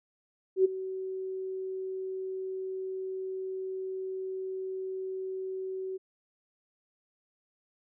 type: tone with ADSR envelope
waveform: sine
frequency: 378 Hz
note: F#4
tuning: 37 cents sharp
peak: -17 dBFS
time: 0.56-5.98 s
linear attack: 88 ms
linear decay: 15 ms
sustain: -16 dB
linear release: 20 ms
effects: none